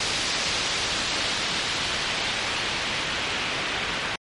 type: noise with low-pass filter sweep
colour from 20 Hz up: white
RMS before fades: -27 dBFS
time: 0-4.16 s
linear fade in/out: 5 ms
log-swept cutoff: 4600 to 2700 Hz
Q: 1.2
effects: MP3 48 kbps